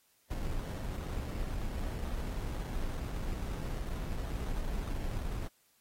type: noise with sample-and-hold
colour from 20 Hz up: brown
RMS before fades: -36 dBFS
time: 0.3-5.48 s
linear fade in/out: 10 ms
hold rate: 2450 Hz
effects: white hiss -70 dBFS RMS until 5.8 s + AAC 48 kbps